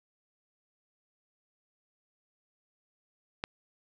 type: click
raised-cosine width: 0.3 ms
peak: -16 dBFS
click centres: 3.439 s
effects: none